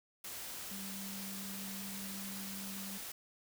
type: tone in noise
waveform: sine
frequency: 195.5 Hz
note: G3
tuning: 4 cents flat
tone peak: -45 dBFS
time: 0.71-2.98 s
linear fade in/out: 5 ms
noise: white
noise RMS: -45 dBFS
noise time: 0.24-3.12 s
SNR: -3 dB
effects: none